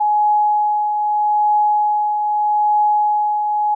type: tone with tremolo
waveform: sine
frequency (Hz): 840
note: G#5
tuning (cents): +19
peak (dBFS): -11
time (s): 0-3.75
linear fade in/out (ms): 10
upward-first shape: triangle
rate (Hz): 0.8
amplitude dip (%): 45
effects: none